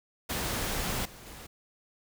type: noise with level steps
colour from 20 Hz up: pink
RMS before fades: -32 / -49 / -46 dBFS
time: 0.29-1.47 s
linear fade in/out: 10 ms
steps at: 1.05 / 1.26 s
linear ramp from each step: 5 ms
effects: none